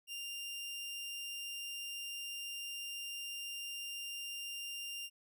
sawtooth tone, 2794 Hz, F7, in tune, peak -38 dBFS, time 0.07-5.1 s, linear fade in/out 50 ms, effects none

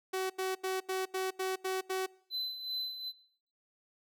sawtooth tone bursts, 376.9 Hz, F#4, 32 cents sharp, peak -28 dBFS, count 8, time 0.13-2.064 s, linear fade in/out 10 ms, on 170 ms, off 82 ms
triangle tone with tremolo, 4035 Hz, B7, 36 cents sharp, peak -31 dBFS, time 2.3-3.13 s, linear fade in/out 50 ms, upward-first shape sine, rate 2.6 Hz, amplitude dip 60%
effects noise-tail reverb RT60 0.8 s tail -25 dB re dry

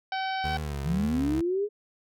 harmonic tone, 764 Hz, G5, 45 cents flat, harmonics 1 / 2 / 3 / 4 / 5 / 6 / 7, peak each -29 / -35 / -39 / -41 / -43 / -45 / -46 dBFS, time 0.12-0.57 s, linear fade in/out 2 ms
25% pulse tone with vibrato, 73.42 Hz, D2, in tune, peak -27 dBFS, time 0.44-1.41 s, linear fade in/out 5 ms, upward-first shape sine, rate 2 Hz, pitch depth 100 cents each way
sine linear sweep, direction up, 146.83 to 425 Hz, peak -24 dBFS, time 0.84-1.69 s, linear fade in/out 50 ms
effects none

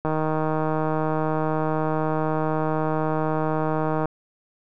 click train, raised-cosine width 1 ms, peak -11 dBFS, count 626, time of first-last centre 0.05-4.056 s, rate 156 Hz, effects none

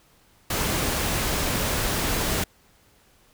pink noise, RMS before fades -25 dBFS, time 0.5-2.44 s, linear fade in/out 5 ms, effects pink hiss -59 dBFS RMS until 3.33 s

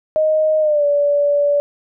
sine tone with pitch glide, 622.3 to 577.3 Hz, D#5 to D5, 0 to -30 cents, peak -12 dBFS, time 0.16-1.6 s, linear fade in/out 0 ms, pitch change -130 cents, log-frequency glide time 0.6-0.85 s, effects none

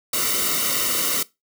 white noise with comb filter, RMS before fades -22 dBFS, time 0.13-1.23 s, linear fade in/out 5 ms, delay 1.2 ms, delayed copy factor -0.85, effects noise-tail reverb RT60 0.2 s tail -20 dB re dry

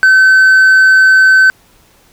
sine tone with hard clipping, 1531 Hz, G6, 41 cents flat, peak -4 dBFS, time 0.03-1.5 s, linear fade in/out 0 ms, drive 2 dB, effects pink hiss -48 dBFS RMS until 2.12 s

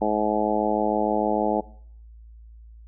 harmonic tone, 106.5 Hz, G#2, 44 cents sharp, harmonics 2 / 3 / 4 / 5 / 6 / 7 / 8, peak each -28 / -28 / -28 / -28 / -28 / -28 / -28 dBFS, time 0.01-1.61 s, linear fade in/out 10 ms, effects noise-tail reverb RT60 0.6 s tail -20 dB re dry + added 56 Hz sine -43 dBFS peak until 2.87 s

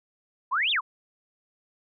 sine exponential two-way sweep, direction up then down, 934 to 3798 to 934 Hz, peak -22 dBFS, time 0.51-0.81 s, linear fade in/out 20 ms, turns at 0.71 s, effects none

